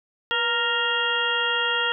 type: harmonic tone with a mistuned harmonic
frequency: 466.2 Hz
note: A#4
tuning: in tune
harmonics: 1 / 2 / 3 / 4 / 6 / 7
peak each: -31 / -30 / -26 / -28 / -27 / -28 dBFS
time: 0.31-1.92 s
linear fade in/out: 0 ms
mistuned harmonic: 1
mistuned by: +61 cents
effects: none